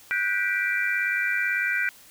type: chord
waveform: sine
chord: G major seventh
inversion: third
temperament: just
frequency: 1470 / 1568 / 1960 / 2352 Hz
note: F#6 / G6 / B6 / D7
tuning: -12 / 0 / -14 / +2 cents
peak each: -28 dBFS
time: 0.11-1.89 s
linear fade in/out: 0 ms
effects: white hiss -51 dBFS RMS until 2.1 s